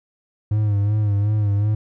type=tone with vibrato; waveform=triangle; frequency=103.83 Hz; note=G#2; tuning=in tune; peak=-14 dBFS; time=0.51-1.75 s; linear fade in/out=5 ms; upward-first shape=sine; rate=2.7 Hz; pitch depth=57 cents each way; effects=none